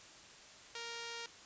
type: tone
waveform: 5% pulse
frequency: 466.2 Hz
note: A#4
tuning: in tune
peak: -31 dBFS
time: 0.75-1.26 s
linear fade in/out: 2 ms
effects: white hiss -56 dBFS RMS until 1.45 s + resampled to 16000 Hz